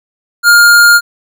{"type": "tone", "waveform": "square", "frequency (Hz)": 1412, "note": "F6", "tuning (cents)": 19, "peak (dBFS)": -3, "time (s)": [0.43, 1.01], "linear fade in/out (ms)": 50, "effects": []}